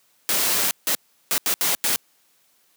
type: noise bursts at uneven times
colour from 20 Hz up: white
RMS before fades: -21 dBFS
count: 6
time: 0.29-0.71 / 0.87-0.95 / 1.31-1.38 / 1.46-1.54 / 1.61-1.75 / 1.84-1.96 s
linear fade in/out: 0 ms
effects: white hiss -62 dBFS RMS until 2.76 s + high-pass 150 Hz 12 dB/octave